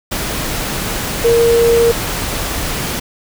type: tone in noise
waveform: sine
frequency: 466.2 Hz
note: A#4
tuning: in tune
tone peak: -8 dBFS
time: 1.24-1.92 s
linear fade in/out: 10 ms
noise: pink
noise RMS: -20 dBFS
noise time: 0.11-3 s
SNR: +9 dB
effects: none